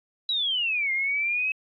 sine exponential two-way sweep, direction down then up, 3951 to 2101 to 2582 Hz, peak -23 dBFS, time 0.29-1.52 s, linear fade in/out 2 ms, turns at 0.92 s, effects AAC 64 kbps

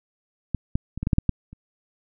clicks, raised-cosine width 5 ms, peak -11 / -9 / -19 / -14 / -10 / -6 / -6 / -6 / -29 dBFS, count 9, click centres 0.547 / 0.755 / 0.976 / 1.03 / 1.071 / 1.132 / 1.184 / 1.293 / 1.53 s, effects none

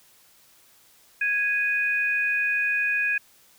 sine tone pair together, 1656.6 / 2484 Hz, G#6 / D#7, -5 / -3 cents, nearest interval perfect fifth, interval 702 cents, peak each -24 dBFS, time 1.21-3.18 s, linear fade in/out 5 ms, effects white hiss -57 dBFS RMS until 3.58 s

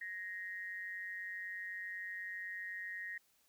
sine tone with amplitude modulation, 1873 Hz, A#6, 8 cents sharp, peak -38 dBFS, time 0.01-3.18 s, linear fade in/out 5 ms, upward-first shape sine, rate 188 Hz, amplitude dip 70%, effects white hiss -73 dBFS RMS until 3.48 s

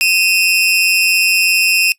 sawtooth tone pair together, 2517 / 2700 Hz, D#7 / E7, +19 / +41 cents, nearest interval minor second, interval 122 cents, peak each -10 dBFS, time 0.01-1.92 s, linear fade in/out 0 ms, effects noise-tail reverb RT60 0.1 s tail -21 dB re dry + resampled to 32000 Hz

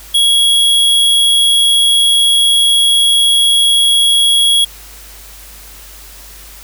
square tone, 3322 Hz, G#7, in tune, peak -8 dBFS, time 0.14-4.65 s, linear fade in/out 10 ms, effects added 50 Hz sine -37 dBFS peak until 6.63 s + white hiss -36 dBFS RMS until 6.63 s

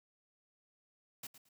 white noise with echo, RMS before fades -45 dBFS, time 1.23-1.27 s, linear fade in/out 5 ms, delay 110 ms, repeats 2, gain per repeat -13 dB, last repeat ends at 1.49 s, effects none

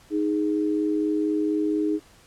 sine tone pair together, 311.1 / 415.3 Hz, D#4 / G#4, 0 / 0 cents, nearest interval perfect fourth, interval 500 cents, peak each -22 / -27 dBFS, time 0.1-2 s, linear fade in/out 50 ms, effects pink hiss -54 dBFS RMS until 2.26 s + low-pass 11000 Hz 12 dB/octave

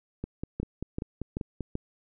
two click trains, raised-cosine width 3 ms, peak -20 / -18 dBFS, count 8 / 4, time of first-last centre 0.24-1.607 / 0.6-1.754 s, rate 5.12 / 2.6 Hz, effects none

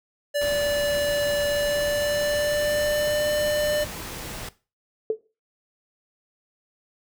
square tone with pitch glide, 581 to 596.6 Hz, D5 to D5, -19 to +27 cents, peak -22 dBFS, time 0.34-3.85 s, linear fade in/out 20 ms, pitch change +46 cents, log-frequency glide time 1.52-3.23 s
pink noise, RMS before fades -35 dBFS, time 0.41-4.49 s, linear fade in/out 5 ms
sine tone with exponential decay, 440 Hz, A4, in tune, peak -16 dBFS, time 5.1-5.21 s, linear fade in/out 2 ms, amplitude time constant 22 ms
effects noise-tail reverb RT60 0.3 s tail -17 dB re dry

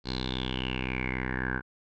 10% pulse tone with low-pass filter sweep, 63.8 Hz, C2, 43 cents flat, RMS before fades -32 dBFS, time 0.04-1.62 s, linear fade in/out 50 ms, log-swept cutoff 4400 to 1500 Hz, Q 9, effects none

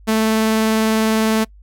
sawtooth tone with vibrato, 220 Hz, A3, in tune, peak -10 dBFS, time 0.07-1.45 s, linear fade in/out 20 ms, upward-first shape sine, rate 20 Hz, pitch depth 13 cents each way, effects noise-tail reverb RT60 0.1 s tail -25 dB re dry + added 50 Hz sine -41 dBFS peak until 1.62 s

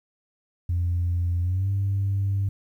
sine tone with pitch glide, 87.31 to 98.57 Hz, F2 to G2, 0 to +10 cents, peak -20 dBFS, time 0.69-2.49 s, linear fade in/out 5 ms, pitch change +210 cents, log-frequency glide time 1.41-1.69 s, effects tanh soft clip ceiling -18 dBFS + 10-bit

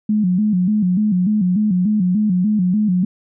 sine tone with vibrato, 196 Hz, G3, in tune, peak -13 dBFS, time 0.09-3.05 s, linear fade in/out 5 ms, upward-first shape square, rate 3.4 Hz, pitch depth 140 cents each way, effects none

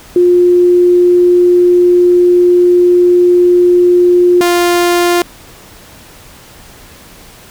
sine / sawtooth tone pair in turn, 354.8 / 349.7 Hz, F4 / F4, +27 / +2 cents, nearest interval unison, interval 25 cents, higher first, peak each -4 dBFS, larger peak neither, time 0.16-4.41 / 4.41-5.22 s, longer first, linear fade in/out 2 ms, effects pink hiss -37 dBFS RMS until 7.5 s

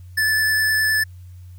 square tone with vibrato, 1744 Hz, A6, 16 cents flat, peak -17 dBFS, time 0.17-1.04 s, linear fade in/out 10 ms, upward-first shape sine, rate 9.7 Hz, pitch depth 10 cents each way, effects added 90 Hz sine -37 dBFS peak until 1.58 s + white hiss -61 dBFS RMS until 1.58 s

